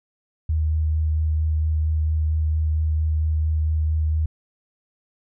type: tone with vibrato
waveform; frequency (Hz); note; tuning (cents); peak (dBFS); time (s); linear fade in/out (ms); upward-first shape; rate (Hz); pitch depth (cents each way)
sine; 78; D#2; +5; -18; 0.49-4.26; 5; sine; 4.4; 12
effects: none